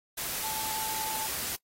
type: tone in noise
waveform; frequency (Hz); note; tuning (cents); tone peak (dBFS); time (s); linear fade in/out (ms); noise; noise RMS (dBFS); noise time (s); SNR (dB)
sine; 875; A5; -10; -36; 0.43-1.27; 10; white; -34; 0.17-1.56; -5
effects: noise-tail reverb RT60 0.1 s tail -23 dB re dry + AAC 48 kbps